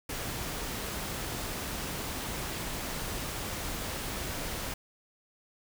pink noise, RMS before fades -36 dBFS, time 0.09-4.74 s, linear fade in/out 5 ms, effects none

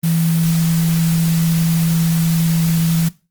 sine tone in noise, 164.81 Hz, E3, in tune, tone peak -13 dBFS, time 0.03-3.09 s, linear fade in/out 10 ms, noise white, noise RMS -27 dBFS, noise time 0.03-3.09 s, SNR +11 dB, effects noise-tail reverb RT60 0.3 s tail -19 dB re dry + Opus 32 kbps

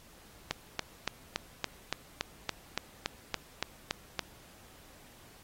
click train, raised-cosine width 0.2 ms, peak -12 dBFS, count 14, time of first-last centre 0.51-4.193 s, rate 3.53 Hz, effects pink hiss -57 dBFS RMS until 5.43 s + AAC 48 kbps

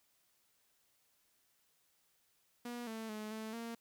sawtooth tone with pitch steps, 240.7 / 222.5 / 214 / 219.3 / 231.4 Hz, B3 / A3 / A3 / A3 / A#3, -44 / +20 / -48 / -6 / -13 cents, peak -38 dBFS, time 2.65-3.75 s, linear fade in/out 5 ms, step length 220 ms, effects white hiss -75 dBFS RMS until 3.8 s

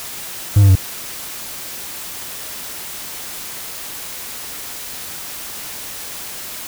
triangle tone with pitch steps, 102 / 98.7 / 94.3 Hz, G#2 / G2 / F#2, -31 / +12 / +33 cents, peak -4 dBFS, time 0.56-0.755 s, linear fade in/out 5 ms, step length 65 ms, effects white hiss -30 dBFS RMS until 6.67 s

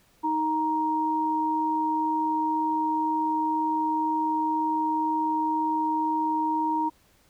sine tone pair together, 313 / 937 Hz, D#4 / A#5, +10 / +9 cents, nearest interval octave + perfect fifth, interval 1899 cents, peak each -28 / -24 dBFS, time 0.23-6.9 s, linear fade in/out 20 ms, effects pink hiss -62 dBFS RMS until 7.29 s

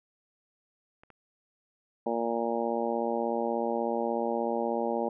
clicks, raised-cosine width 0.5 ms, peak -37 dBFS, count 2, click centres 1.035 / 1.103 s
harmonic tone, 116.54 Hz, A#2, in tune, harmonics 2 / 3 / 4 / 5 / 6 / 7 / 8, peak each -34 / -35 / -33 / -33 / -39 / -34 / -40 dBFS, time 2.06-5.09 s, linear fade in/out 5 ms
effects none

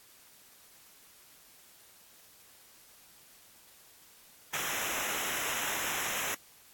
pink noise with comb filter, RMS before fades -34 dBFS, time 4.53-6.35 s, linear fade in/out 10 ms, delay 0.22 ms, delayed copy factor -0.95, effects white hiss -58 dBFS RMS until 6.73 s + AAC 64 kbps

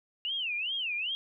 sine tone with vibrato, 2791 Hz, F7, 2 cents flat, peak -30 dBFS, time 0.25-1.15 s, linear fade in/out 0 ms, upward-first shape sine, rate 2.5 Hz, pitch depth 270 cents each way, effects none

